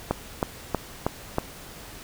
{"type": "click train", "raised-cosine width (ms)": 1, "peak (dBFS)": -8, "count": 5, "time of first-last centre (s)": [0.11, 1.384], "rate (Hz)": 3.14, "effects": ["pink hiss -43 dBFS RMS until 2.03 s"]}